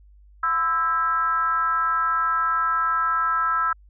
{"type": "tone with frequency modulation", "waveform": "sine", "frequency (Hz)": 1318.5, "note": "E6", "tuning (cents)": 0, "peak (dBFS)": -19, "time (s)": [0.43, 3.73], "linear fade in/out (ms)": 5, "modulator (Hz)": 302, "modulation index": 0.7, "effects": ["added 50 Hz sine -48 dBFS peak until 3.89 s"]}